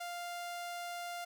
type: tone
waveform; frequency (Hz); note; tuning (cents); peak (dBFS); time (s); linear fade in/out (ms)
sawtooth; 698.5; F5; 0; -36; 0-1.25; 10
effects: none